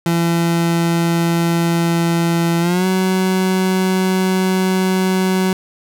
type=tone with pitch glide; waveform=30% pulse; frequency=168.7 to 187.18 Hz; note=E3 to F#3; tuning=+40 to +20 cents; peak=-11 dBFS; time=0.06-5.53 s; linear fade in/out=2 ms; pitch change=+180 cents; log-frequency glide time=2.6-2.86 s; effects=none